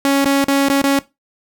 sawtooth tone with dropouts, 277.2 Hz, C#4, in tune, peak -8 dBFS, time 0.05-0.99 s, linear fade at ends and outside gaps 1 ms, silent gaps 0.246-0.257 / 0.442-0.482 / 0.685-0.699 / 0.817-0.839 s, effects noise-tail reverb RT60 0.2 s tail -17 dB re dry

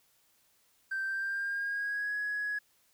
triangle tone with pitch glide, 1563 to 1675.2 Hz, G6 to G#6, -6 to +15 cents, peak -28 dBFS, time 0.91-2.59 s, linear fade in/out 10 ms, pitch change +121 cents, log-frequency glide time 1.05-2.16 s, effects tanh soft clip ceiling -28 dBFS + white hiss -69 dBFS RMS until 2.93 s

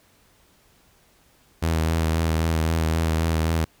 sawtooth tone with vibrato, 80.9 Hz, E2, 32 cents flat, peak -16 dBFS, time 1.62-3.65 s, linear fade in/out 10 ms, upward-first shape sine, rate 3.8 Hz, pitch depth 28 cents each way, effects pink hiss -59 dBFS RMS until 3.8 s

